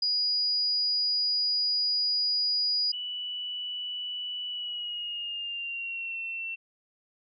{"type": "tone", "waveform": "sine", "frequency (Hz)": 4900, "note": "D#8", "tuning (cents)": -27, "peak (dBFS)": -24, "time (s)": [0.02, 2.92], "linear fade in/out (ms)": 5}
{"type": "tone with pitch glide", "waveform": "sine", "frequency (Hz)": [2960, 2699], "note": ["F#7", "E7"], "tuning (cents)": [0, 40], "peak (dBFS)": -32, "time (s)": [2.92, 6.56], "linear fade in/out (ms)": 20, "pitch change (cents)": -160, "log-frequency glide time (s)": [4.48, 6.2]}
{"effects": []}